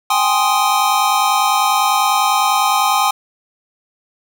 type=chord; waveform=square; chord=Ab major seventh; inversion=third; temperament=equal with one note detuned; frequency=784 / 834 / 1046.5 / 1244.5 Hz; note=G5 / Ab5 / C6 / Eb6; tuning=0 / +7 / 0 / 0 cents; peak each=-19 dBFS; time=0.1-3.11 s; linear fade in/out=5 ms; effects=none